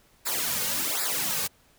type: noise with flanger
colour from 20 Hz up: white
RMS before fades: -28 dBFS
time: 0.25-1.48 s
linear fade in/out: 20 ms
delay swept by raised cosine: 0.32 to 3.02 ms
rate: 1.3 Hz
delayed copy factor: -0.95
effects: pink hiss -61 dBFS RMS until 1.78 s